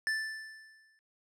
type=tone with exponential decay; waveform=square; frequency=1760 Hz; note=A6; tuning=in tune; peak=-28 dBFS; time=0.07-0.99 s; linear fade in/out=0 ms; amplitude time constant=200 ms; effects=low-pass 8000 Hz 12 dB/octave